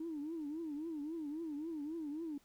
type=tone with vibrato; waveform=sine; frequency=310 Hz; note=D#4; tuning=6 cents flat; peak=-38 dBFS; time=0-2.38 s; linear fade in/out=5 ms; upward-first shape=triangle; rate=3.7 Hz; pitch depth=170 cents each way; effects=tanh soft clip ceiling -35 dBFS + pink hiss -70 dBFS RMS until 2.44 s